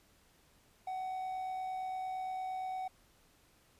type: tone with amplitude modulation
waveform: triangle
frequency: 750 Hz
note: F#5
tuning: 23 cents sharp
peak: -33 dBFS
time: 0.87-2.88 s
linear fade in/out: 5 ms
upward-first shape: sine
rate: 68.7 Hz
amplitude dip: 30%
effects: pink hiss -67 dBFS RMS until 3.79 s + resampled to 32000 Hz